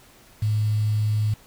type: tone with quantisation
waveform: sine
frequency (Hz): 106.8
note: G#2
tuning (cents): +49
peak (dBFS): -19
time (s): 0.42-1.34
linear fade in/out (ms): 5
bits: 7
effects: pink hiss -52 dBFS RMS until 1.46 s